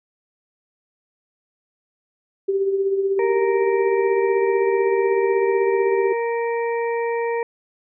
sine tone with tremolo, 391 Hz, G4, 4 cents flat, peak -15 dBFS, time 2.48-6.13 s, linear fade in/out 10 ms, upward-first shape triangle, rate 16 Hz, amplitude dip 55%
harmonic tone, 466.2 Hz, A#4, in tune, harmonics 1 / 2 / 4 / 5, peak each -21 / -27 / -33 / -35 dBFS, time 3.19-7.43 s, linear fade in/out 2 ms
effects none

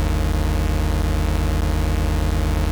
40% pulse tone pair together, 49 / 77.78 Hz, G1 / D#2, 0 / 0 cents, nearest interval minor sixth, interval 800 cents, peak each -19 dBFS, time 0-2.71 s, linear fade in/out 0 ms, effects none

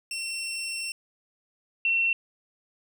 20% pulse / sine tone pair in turn, 2712 / 2712 Hz, E7 / E7, +49 / +49 cents, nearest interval unison, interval 0 cents, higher neither, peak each -26 / -21 dBFS, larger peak second, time 0.11-0.92 / 1.85-2.13 s, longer first, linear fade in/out 2 ms, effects none

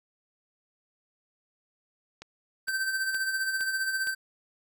click train, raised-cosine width 0.2 ms, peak -25 dBFS, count 5, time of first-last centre 2.22-4.072 s, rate 2.16 Hz
square tone with tremolo, 1552 Hz, G6, 18 cents flat, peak -26 dBFS, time 2.67-4.15 s, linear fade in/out 20 ms, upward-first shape sine, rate 15 Hz, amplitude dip 50%
effects none

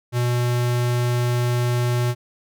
square tone, 121.8 Hz, B2, 24 cents flat, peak -19 dBFS, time 0.12-2.15 s, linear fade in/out 50 ms, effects none

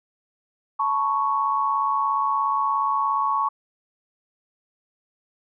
sine tone cluster, 875 / 972 / 1109 Hz, A5 / B5 / C#6, -10 / -28 / 0 cents, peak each -26 / -30 / -21 dBFS, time 0.79-3.49 s, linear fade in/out 10 ms, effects none

